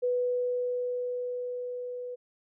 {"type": "tone with level ramp", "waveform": "sine", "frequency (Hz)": 493.9, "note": "B4", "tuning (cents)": 0, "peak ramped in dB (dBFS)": [-24, -35], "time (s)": [0.02, 2.16], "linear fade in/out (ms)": 20, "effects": []}